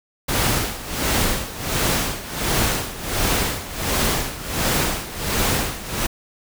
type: noise with tremolo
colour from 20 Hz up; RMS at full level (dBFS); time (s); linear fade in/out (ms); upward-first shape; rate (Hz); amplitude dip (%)
pink; -19; 0.28-6.07; 10; sine; 1.4; 80
effects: none